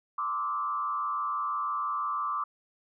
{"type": "tone with frequency modulation", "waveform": "sine", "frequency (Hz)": 1162, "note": "D6", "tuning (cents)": -19, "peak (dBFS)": -28, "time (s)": [0.18, 2.44], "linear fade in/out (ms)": 5, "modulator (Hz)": 106, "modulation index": 1, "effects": []}